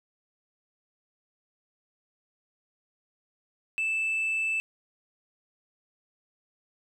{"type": "tone with tanh clipping", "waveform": "sine", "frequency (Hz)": 2637, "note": "E7", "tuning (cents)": 0, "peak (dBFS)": -26, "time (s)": [3.78, 4.6], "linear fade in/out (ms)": 0, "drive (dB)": 1, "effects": []}